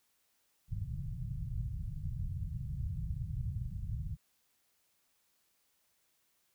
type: low-pass noise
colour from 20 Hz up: white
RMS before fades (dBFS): -38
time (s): 0.68-4.17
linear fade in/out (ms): 50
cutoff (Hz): 150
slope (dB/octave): 48
effects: white hiss -75 dBFS RMS until 6.54 s